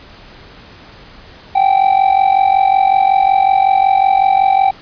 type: tone with amplitude modulation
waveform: triangle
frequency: 776 Hz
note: G5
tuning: 18 cents flat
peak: -3 dBFS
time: 1.55-4.71 s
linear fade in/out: 10 ms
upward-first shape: sine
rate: 45.4 Hz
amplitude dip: 80%
effects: pink hiss -39 dBFS RMS until 4.81 s + resampled to 11025 Hz